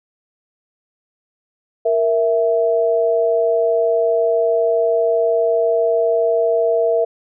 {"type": "tone pair together", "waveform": "sine", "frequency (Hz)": [466.2, 659.3], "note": ["A#4", "E5"], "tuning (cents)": [0, 0], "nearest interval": "tritone", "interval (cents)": 600, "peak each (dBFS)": -16, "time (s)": [1.85, 7.05], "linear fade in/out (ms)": 10, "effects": []}